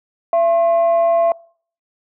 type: tone pair together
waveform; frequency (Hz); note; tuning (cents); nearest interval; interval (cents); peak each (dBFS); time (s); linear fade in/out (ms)
sine; 674 / 1069.9; E5 / C6; +38 / +38; minor sixth; 800; -11 / -23; 0.33-1.32; 2
effects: noise-tail reverb RT60 0.5 s tail -24 dB re dry + tanh soft clip ceiling -7 dBFS